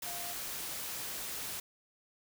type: tone in noise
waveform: sine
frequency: 700 Hz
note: F5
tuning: 4 cents sharp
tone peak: -46 dBFS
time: 0.06-0.33 s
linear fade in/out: 5 ms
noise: white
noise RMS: -40 dBFS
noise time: 0.02-1.6 s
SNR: -9 dB
effects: none